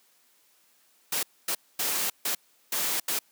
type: noise bursts at uneven times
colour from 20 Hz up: white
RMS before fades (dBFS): -28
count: 6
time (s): 1.12-1.23 / 1.48-1.55 / 1.79-2.1 / 2.25-2.35 / 2.72-3 / 3.08-3.19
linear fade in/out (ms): 5
effects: white hiss -64 dBFS RMS until 3.31 s + high-pass 200 Hz 12 dB/octave